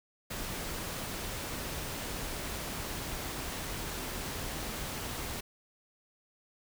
pink noise, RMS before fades -38 dBFS, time 0.3-5.41 s, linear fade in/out 10 ms, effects none

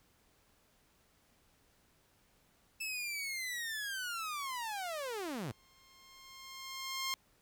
sawtooth linear sweep, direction down, 2637 to 98 Hz, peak -34 dBFS, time 2.8-5.52 s, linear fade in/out 10 ms
10% pulse tone with exponential growth, 1065 Hz, C6, 30 cents sharp, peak -25 dBFS, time 5.34-7.14 s, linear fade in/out 0 ms, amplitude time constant 390 ms
effects pink hiss -70 dBFS RMS until 7.41 s

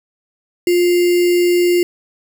sine tone with sample-and-hold, 352.6 Hz, F4, 17 cents sharp, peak -10 dBFS, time 0.67-1.83 s, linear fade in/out 2 ms, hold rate 2450 Hz, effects none

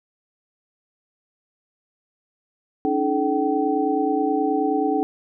sine tone cluster, 281.2 / 310.6 / 430 / 767 Hz, C#4 / D#4 / A4 / G5, +25 / -3 / -40 / -38 cents, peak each -24 dBFS, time 2.85-5.03 s, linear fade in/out 0 ms, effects none

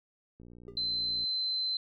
click train, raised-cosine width 3 ms, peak -39 dBFS, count 51, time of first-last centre 0.4-1.24 s, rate 59.5 Hz
triangle tone with exponential decay, 400.6 Hz, G4, 38 cents sharp, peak -37 dBFS, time 0.68-0.8 s, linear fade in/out 1 ms, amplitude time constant 25 ms
sine tone, 4074 Hz, C8, 47 cents flat, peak -29 dBFS, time 0.77-1.77 s, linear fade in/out 2 ms
effects none

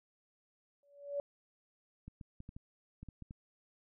sine tone with exponential growth, 570 Hz, C#5, 48 cents sharp, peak -31 dBFS, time 0.83-1.2 s, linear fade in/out 1 ms, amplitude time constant 80 ms
clicks, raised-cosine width 5 ms, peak -35 dBFS, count 9, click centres 2.08 / 2.212 / 2.404 / 2.491 / 2.565 / 3.03 / 3.087 / 3.223 / 3.309 s
effects none

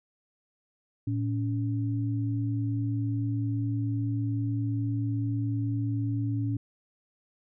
sine tone pair together, 112.2 / 282.7 Hz, A2 / C#4, +34 / +34 cents, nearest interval octave + major third, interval 1600 cents, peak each -27 / -32 dBFS, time 1.07-6.57 s, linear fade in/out 5 ms, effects none

